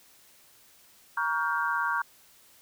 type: chord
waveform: sine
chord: G half-diminished seventh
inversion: first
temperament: just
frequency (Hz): 940.8 / 1128.9 / 1411.2 / 1568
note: Bb5 / Db6 / F6 / G6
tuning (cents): +16 / +31 / +18 / 0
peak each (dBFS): -31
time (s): 1.17-2.02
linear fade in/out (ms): 5
effects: white hiss -58 dBFS RMS until 2.61 s